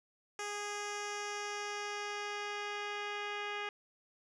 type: tone with low-pass filter sweep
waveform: 10% pulse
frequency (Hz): 412.3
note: G#4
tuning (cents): -13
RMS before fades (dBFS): -40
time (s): 0.39-3.69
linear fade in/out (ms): 2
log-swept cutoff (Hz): 7700 to 3200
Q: 1.7
effects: none